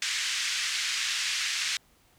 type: band-pass noise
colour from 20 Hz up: pink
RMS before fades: -30 dBFS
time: 0.02-1.77 s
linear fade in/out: 2 ms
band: 1800 to 7200 Hz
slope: 24 dB/octave
effects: pink hiss -63 dBFS RMS until 2.18 s